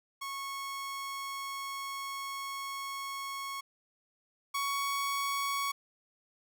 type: tone pair in turn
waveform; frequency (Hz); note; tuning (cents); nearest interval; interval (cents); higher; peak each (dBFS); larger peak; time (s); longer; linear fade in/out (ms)
sawtooth; 1100 / 1116; C#6 / C#6; -14 / +11; unison; 25; second; -33 / -27; second; 0.21-3.61 / 4.54-5.72; first; 10
effects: none